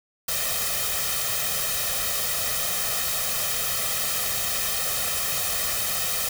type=noise with comb filter; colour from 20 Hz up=white; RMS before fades=-26 dBFS; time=0.28-6.29 s; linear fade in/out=5 ms; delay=1.6 ms; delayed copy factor=+0.85; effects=none